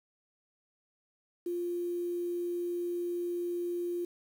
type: tone with quantisation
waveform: sine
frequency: 349.2 Hz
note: F4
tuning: in tune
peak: -31 dBFS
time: 1.46-4.05 s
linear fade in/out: 5 ms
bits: 9
effects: none